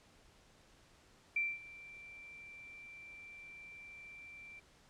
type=tone with ADSR envelope; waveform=sine; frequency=2349 Hz; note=D7; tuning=in tune; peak=-30 dBFS; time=1.36-4.6 s; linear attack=5 ms; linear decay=220 ms; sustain=-20 dB; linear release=13 ms; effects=pink hiss -65 dBFS RMS until 4.89 s + low-pass 8000 Hz 12 dB/octave